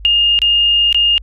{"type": "tone with dropouts", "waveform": "sine", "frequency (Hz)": 2831, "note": "F7", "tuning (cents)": 23, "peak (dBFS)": -9, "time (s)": [0.05, 1.18], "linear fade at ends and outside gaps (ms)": 0, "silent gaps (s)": [[0.39, 0.418], [0.927, 0.946]], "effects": ["added 50 Hz sine -30 dBFS peak until 1.22 s", "AAC 64 kbps"]}